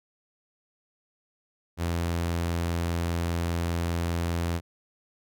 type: tone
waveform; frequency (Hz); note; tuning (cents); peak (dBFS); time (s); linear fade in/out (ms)
sawtooth; 85; F2; -46; -22; 1.77-4.61; 50
effects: none